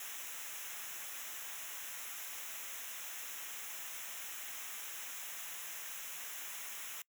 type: noise with comb filter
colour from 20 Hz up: white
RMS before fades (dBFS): -45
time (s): 0-7.02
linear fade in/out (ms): 2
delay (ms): 0.22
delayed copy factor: -0.8
effects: noise-tail reverb RT60 0.1 s tail -24 dB re dry